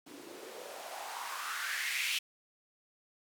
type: noise with band-pass filter sweep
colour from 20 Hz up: blue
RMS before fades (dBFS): -39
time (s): 0.06-2.19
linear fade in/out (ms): 10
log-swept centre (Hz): 270 to 2800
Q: 3.9
effects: none